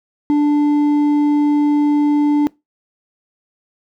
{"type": "tone with hard clipping", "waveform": "sine", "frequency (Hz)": 293.7, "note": "D4", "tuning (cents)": 0, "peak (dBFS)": -12, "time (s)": [0.3, 2.47], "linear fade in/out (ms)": 0, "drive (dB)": 4, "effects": ["noise-tail reverb RT60 0.2 s tail -22 dB re dry"]}